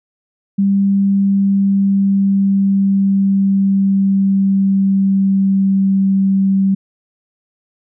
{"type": "tone with pitch glide", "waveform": "sine", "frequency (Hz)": [197.5, 193.88], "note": ["G3", "G3"], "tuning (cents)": [13, -19], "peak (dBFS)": -10, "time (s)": [0.58, 6.75], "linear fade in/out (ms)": 10, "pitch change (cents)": -32, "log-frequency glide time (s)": [0.83, 6.03], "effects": []}